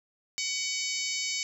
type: harmonic tone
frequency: 751 Hz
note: F#5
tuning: 26 cents sharp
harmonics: 3 / 4 / 5 / 6 / 7 / 8 / 9 / 10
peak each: -35 / -39 / -41 / -37 / -37 / -37 / -39 / -40 dBFS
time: 0.38-1.43 s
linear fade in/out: 0 ms
effects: 10-bit